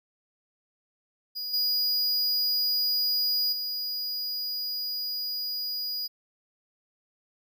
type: tone with level steps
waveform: square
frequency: 4900 Hz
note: D#8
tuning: 27 cents flat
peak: -32 / -24 / -30 dBFS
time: 1.35-6.08 s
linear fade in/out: 20 ms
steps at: 1.53 / 3.52 s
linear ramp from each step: 10 ms
effects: none